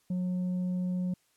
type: tone with tanh clipping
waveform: sine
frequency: 181.4 Hz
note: F#3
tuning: 34 cents flat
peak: -29 dBFS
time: 0.1-1.14 s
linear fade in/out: 5 ms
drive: 3 dB
effects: white hiss -70 dBFS RMS until 1.36 s + low-pass 12000 Hz 12 dB/octave